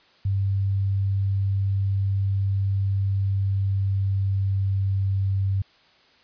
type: tone with pitch glide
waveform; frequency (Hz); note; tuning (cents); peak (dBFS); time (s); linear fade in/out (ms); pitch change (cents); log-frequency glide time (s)
sine; 98 to 97.21; G2 to G2; 0 to -14; -20; 0.25-5.62; 5; -14; 3.01-5.11
effects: white hiss -57 dBFS RMS until 6.23 s + resampled to 11025 Hz